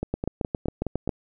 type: two click trains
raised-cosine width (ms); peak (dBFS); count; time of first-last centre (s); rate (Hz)
2; -14 / -12; 6 / 8; 0.03-1.076 / 0.14-1.092; 4.78 / 7.35
effects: none